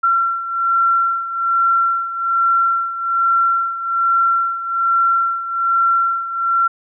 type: beating tone pair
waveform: sine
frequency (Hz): 1361 / 1362.2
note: F6 / F6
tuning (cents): -45 / -44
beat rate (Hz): 1.2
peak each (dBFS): -15 / -20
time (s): 0.03-6.68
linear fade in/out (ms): 10
effects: none